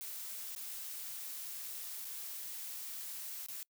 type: noise with dropouts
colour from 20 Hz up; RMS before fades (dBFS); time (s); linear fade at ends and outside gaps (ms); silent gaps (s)
blue; -44; 0.01-3.63; 0; 0.55-0.562 / 2.047-2.052 / 3.463-3.485
effects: noise-tail reverb RT60 0.1 s tail -26 dB re dry